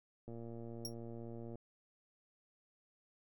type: click train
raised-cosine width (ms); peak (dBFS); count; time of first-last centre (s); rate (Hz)
2; -36; 149; 0.28-1.556; 116
type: tone with exponential decay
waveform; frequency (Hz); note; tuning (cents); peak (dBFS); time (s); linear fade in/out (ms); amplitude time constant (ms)
sawtooth; 5588; F8; 0; -34; 0.85-0.94; 1; 18
effects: none